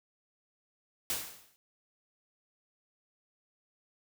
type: noise with exponential decay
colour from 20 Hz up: white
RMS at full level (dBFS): -31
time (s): 1.1-1.56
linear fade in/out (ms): 0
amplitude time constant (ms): 100
effects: none